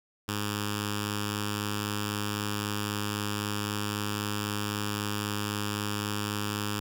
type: tone with notch filter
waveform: 5% pulse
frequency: 103.83 Hz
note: G#2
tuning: in tune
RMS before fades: -32 dBFS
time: 0.28-6.8 s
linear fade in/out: 5 ms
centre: 650 Hz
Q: 0.61
effects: none